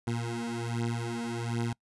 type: beating tone pair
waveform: 20% pulse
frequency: 116.54 / 117.84 Hz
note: A#2 / A#2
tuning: 0 / +19 cents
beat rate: 1.3 Hz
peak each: -29 dBFS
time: 0.07-1.73 s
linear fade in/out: 5 ms
effects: noise-tail reverb RT60 0.1 s tail -25 dB re dry + resampled to 24000 Hz